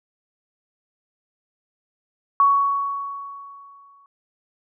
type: tone with exponential decay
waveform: sine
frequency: 1118 Hz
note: C#6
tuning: 14 cents sharp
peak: -11 dBFS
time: 2.4-4.06 s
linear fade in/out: 1 ms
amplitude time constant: 360 ms
effects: none